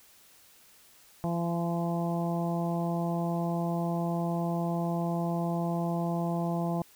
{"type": "harmonic tone with a mistuned harmonic", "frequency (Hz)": 170, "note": "F3", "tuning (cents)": -46, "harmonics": [1, 2, 3, 4, 5, 6], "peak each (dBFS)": [-29, -36, -40, -35, -39, -43], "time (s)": [1.24, 6.82], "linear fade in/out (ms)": 0, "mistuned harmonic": 6, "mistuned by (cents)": 22, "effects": ["white hiss -58 dBFS RMS until 6.95 s"]}